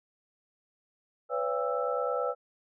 sine tone cluster, 500 / 569 / 679 / 802 / 1322 Hz, B4 / C#5 / F5 / G5 / E6, +21 / +45 / -49 / +39 / +5 cents, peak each -31 / -33 / -38 / -38 / -34 dBFS, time 1.29-2.35 s, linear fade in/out 50 ms, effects none

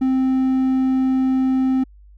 triangle tone, 261.6 Hz, C4, in tune, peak -13 dBFS, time 0.01-1.84 s, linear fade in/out 10 ms, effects added 50 Hz sine -43 dBFS peak until 2.17 s

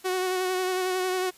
sawtooth tone with vibrato, 369.8 Hz, F#4, 1 cent flat, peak -21 dBFS, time 0.04-1.31 s, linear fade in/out 20 ms, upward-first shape sine, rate 11 Hz, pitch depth 25 cents each way, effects white hiss -54 dBFS RMS until 1.37 s + resampled to 32000 Hz

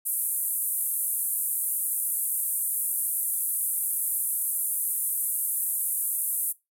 pink band-pass noise, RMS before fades -28 dBFS, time 0.05-6.53 s, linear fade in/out 20 ms, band 9300 to 14000 Hz, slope 48 dB/octave, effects noise-tail reverb RT60 0.2 s tail -20 dB re dry

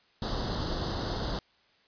pink noise with comb filter, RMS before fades -32 dBFS, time 0.22-1.39 s, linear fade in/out 2 ms, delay 0.21 ms, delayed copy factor +0.95, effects white hiss -65 dBFS RMS until 1.87 s + resampled to 11025 Hz

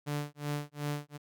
sawtooth tone with tremolo, 146.5 Hz, D3, 4 cents flat, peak -27 dBFS, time 0.06-1.18 s, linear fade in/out 20 ms, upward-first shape sine, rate 2.7 Hz, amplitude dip 100%, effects none

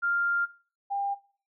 sine tone pair in turn, 1396.9 / 799.3 Hz, F6 / G5, 0 / +33 cents, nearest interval minor seventh, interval 967 cents, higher first, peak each -24 / -27 dBFS, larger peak first, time 0.02-0.46 / 0.9-1.15 s, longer first, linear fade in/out 20 ms, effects noise-tail reverb RT60 0.4 s tail -17 dB re dry

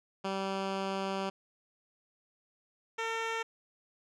10% pulse tone pair in turn, 193.6 / 452.8 Hz, G3 / A4, -21 / +50 cents, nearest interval octave + minor third, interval 1471 cents, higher second, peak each -24 dBFS, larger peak neither, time 0.24-1.3 / 2.98-3.43 s, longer first, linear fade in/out 10 ms, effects low-pass 5000 Hz 12 dB/octave

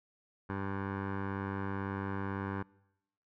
15% pulse tone with low-pass filter, 98 Hz, G2, in tune, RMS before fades -37 dBFS, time 0.49-2.63 s, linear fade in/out 10 ms, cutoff 1400 Hz, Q 2.9, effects noise-tail reverb RT60 0.9 s tail -24 dB re dry

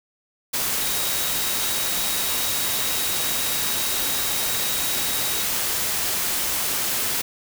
sine tone in noise, 3806 Hz, A#7, 35 cents sharp, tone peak -32 dBFS, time 0.81-5.44 s, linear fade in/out 10 ms, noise white, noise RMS -24 dBFS, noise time 0.53-7.22 s, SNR -11 dB, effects none

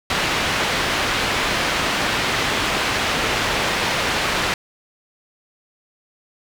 white low-pass noise, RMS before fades -21 dBFS, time 0.1-4.54 s, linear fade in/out 2 ms, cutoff 2900 Hz, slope 12 dB/octave, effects none

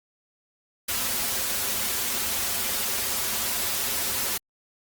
white noise with comb filter, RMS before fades -27 dBFS, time 0.88-4.38 s, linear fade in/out 10 ms, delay 6.5 ms, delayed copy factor -1, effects Opus 48 kbps

